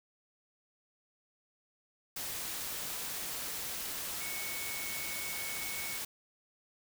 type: tone in noise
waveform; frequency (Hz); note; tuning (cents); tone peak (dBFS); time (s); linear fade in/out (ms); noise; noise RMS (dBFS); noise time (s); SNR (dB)
sine; 2217; C#7; 0; -42; 4.21-5.98; 5; white; -39; 2.16-6.05; -6
effects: none